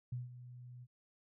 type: tone with ADSR envelope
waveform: sine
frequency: 123.47 Hz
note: B2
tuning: in tune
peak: -36 dBFS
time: 0.12-0.87 s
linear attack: 6 ms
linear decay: 160 ms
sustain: -13 dB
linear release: 41 ms
effects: none